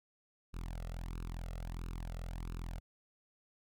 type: tone with flanger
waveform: sawtooth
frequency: 42.41 Hz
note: E1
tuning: 50 cents sharp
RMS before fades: -42 dBFS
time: 0.53-2.8 s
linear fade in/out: 20 ms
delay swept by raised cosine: 0.75 to 1.54 ms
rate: 1.5 Hz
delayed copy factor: +0.8
effects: none